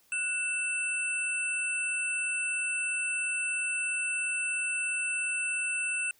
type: tone cluster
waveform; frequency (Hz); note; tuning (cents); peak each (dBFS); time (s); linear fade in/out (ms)
sine; 1475 / 2663 / 8100; F#6 / E7 / B8; -6 / +17 / +43; -38 / -30 / -34; 0.12-6.11; 2
effects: white hiss -65 dBFS RMS until 6.19 s